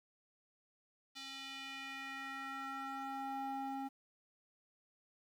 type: tone with band-pass filter sweep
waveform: square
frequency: 270.6 Hz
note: C#4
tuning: 42 cents flat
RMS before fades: -44 dBFS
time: 1.15-3.89 s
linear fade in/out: 20 ms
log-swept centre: 3900 to 610 Hz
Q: 2
effects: 11-bit